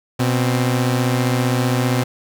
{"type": "tone pair together", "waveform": "sawtooth", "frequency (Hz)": [123.47, 262.2], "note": ["B2", "C4"], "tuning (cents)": [0, 4], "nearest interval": "octave + minor second", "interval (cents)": 1304, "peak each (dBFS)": [-13, -18], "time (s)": [0.19, 2.04], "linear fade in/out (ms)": 10, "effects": []}